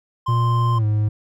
triangle tone, 1046.5 Hz, C6, in tune, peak -20 dBFS, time 0.26-0.79 s, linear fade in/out 10 ms
triangle tone with pitch glide, 118.6 to 106.27 Hz, A#2 to G#2, +30 to +40 cents, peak -14 dBFS, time 0.28-1.09 s, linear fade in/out 10 ms, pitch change -190 cents, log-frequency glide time 0.74-0.85 s
effects none

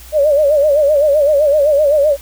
sine tone with vibrato, 586 Hz, D5, 4 cents flat, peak -8 dBFS, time 0.12-2.17 s, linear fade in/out 50 ms, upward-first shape sine, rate 7.8 Hz, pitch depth 100 cents each way, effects added 60 Hz sine -36 dBFS peak until 2.21 s + white hiss -39 dBFS RMS until 2.21 s

